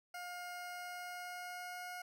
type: tone with pitch glide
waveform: 20% pulse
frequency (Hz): 712 to 719.9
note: F5 to F#5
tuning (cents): +33 to -48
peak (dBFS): -39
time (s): 0.14-2.02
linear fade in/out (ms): 5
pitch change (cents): +19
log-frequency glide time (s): 0.53-1.9
effects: none